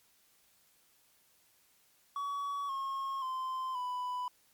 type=tone with pitch steps; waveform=triangle; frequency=1130 / 1082.7 / 1037.4 / 994 Hz; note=C#6 / C#6 / C6 / B5; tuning=+33 / -41 / -15 / +11 cents; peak=-32 dBFS; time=2.16-4.28 s; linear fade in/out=2 ms; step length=530 ms; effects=white hiss -68 dBFS RMS until 4.53 s + MP3 96 kbps